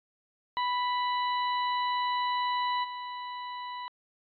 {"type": "tone with level steps", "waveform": "40% pulse", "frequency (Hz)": 987.8, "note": "B5", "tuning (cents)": 0, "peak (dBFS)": [-26, -35], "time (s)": [0.57, 3.88], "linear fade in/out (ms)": 0, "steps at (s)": 2.83, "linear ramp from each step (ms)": 20, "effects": ["resampled to 11025 Hz"]}